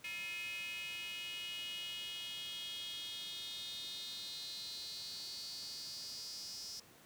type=tone with high-pass filter sweep; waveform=square; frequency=193.8 Hz; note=G3; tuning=20 cents flat; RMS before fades=-45 dBFS; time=0.04-6.8 s; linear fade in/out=5 ms; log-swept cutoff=2400 to 5200 Hz; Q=7.6; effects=pink hiss -61 dBFS RMS until 7.05 s + high-pass 100 Hz 12 dB/octave